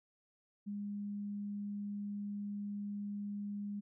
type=tone; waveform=sine; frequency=204.1 Hz; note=G#3; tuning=30 cents flat; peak=-38 dBFS; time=0.66-3.81 s; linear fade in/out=20 ms; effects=none